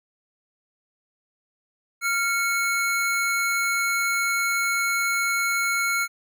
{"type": "tone pair together", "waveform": "square", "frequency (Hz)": [1387, 2205], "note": ["F6", "C#7"], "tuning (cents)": [-12, -10], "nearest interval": "minor sixth", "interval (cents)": 802, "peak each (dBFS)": -25, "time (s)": [2.01, 6.08], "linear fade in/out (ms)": 50, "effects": []}